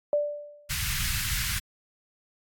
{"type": "tone with exponential decay", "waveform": "sine", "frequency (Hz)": 587.3, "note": "D5", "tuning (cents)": 0, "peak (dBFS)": -19, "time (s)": [0.13, 0.73], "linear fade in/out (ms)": 1, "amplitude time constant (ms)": 130}
{"type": "band-stop noise", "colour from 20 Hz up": "pink", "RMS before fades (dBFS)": -29, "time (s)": [0.69, 1.6], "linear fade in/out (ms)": 20, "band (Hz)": [140, 1500], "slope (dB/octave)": 24}
{"effects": ["AAC 64 kbps"]}